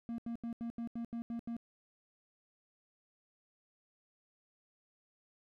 triangle tone bursts, 233.1 Hz, A#3, in tune, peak -35 dBFS, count 9, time 0.09-1.566 s, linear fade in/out 0 ms, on 92 ms, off 81 ms, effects none

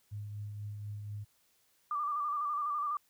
sine tone with tremolo, 103.83 Hz, G#2, in tune, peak -37 dBFS, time 0.11-1.25 s, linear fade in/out 20 ms, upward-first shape triangle, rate 4.1 Hz, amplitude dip 35%
sine tone with vibrato, 1180 Hz, D6, 8 cents sharp, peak -31 dBFS, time 1.91-2.97 s, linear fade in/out 2 ms, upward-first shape square, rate 12 Hz, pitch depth 39 cents each way
effects white hiss -71 dBFS RMS until 3.09 s

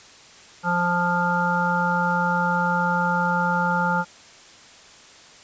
harmonic tone, 175.4 Hz, F3, 8 cents sharp, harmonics 1 / 3 / 5 / 7 / 8, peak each -25 / -30 / -23 / -30 / -24 dBFS, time 0.63-4.05 s, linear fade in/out 50 ms, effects white hiss -47 dBFS RMS until 5.43 s + resampled to 16000 Hz

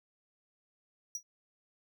square tone with exponential decay, 5790 Hz, F#8, 38 cents flat, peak -32 dBFS, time 1.15-1.23 s, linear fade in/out 2 ms, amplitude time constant 17 ms, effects none

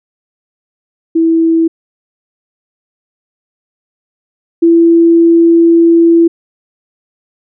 sine tone pair in turn, 327.8 / 334.9 Hz, E4 / E4, -10 / +27 cents, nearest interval unison, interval 37 cents, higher second, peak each -6 / -3 dBFS, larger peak second, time 1.15-1.68 / 4.62-6.28 s, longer second, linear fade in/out 10 ms, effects none

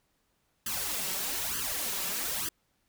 white noise with flanger, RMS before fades -33 dBFS, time 0.66-2.49 s, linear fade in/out 5 ms, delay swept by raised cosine 0.64 to 5.34 ms, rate 1.1 Hz, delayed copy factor +1, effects pink hiss -74 dBFS RMS until 2.88 s

